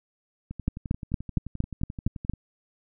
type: two click trains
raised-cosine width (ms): 5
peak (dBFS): -23 / -11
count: 22 / 8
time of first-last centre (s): 0.51-2.336 / 0.68-2.297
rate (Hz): 11.5 / 4.33
effects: none